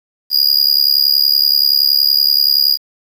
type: tone with amplitude modulation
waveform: square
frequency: 4866 Hz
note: D#8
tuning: 39 cents flat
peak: -6 dBFS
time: 0.3-2.78 s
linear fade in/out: 50 ms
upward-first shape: sine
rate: 70.6 Hz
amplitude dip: 95%
effects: 7-bit